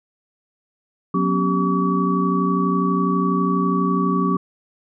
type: tone cluster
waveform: sine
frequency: 181.7 / 241.9 / 274 / 391 / 1139 Hz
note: F#3 / B3 / C#4 / G4 / C#6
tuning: -31 / -36 / -20 / -4 / +47 cents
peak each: -20 / -27 / -23 / -26 / -22 dBFS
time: 1.14-4.37 s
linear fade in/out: 5 ms
effects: none